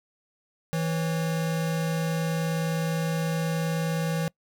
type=tone pair together; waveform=square; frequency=162.92 / 548 Hz; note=E3 / C#5; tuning=-20 / -20 cents; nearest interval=octave + major sixth; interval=2100 cents; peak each=-26 / -35 dBFS; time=0.73-4.28 s; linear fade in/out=0 ms; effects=noise-tail reverb RT60 0.1 s tail -24 dB re dry